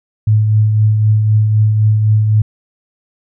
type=tone with tremolo; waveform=sine; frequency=107.5 Hz; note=A2; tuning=40 cents flat; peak=-6 dBFS; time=0.27-2.42 s; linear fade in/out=5 ms; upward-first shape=triangle; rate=3.9 Hz; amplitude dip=40%; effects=none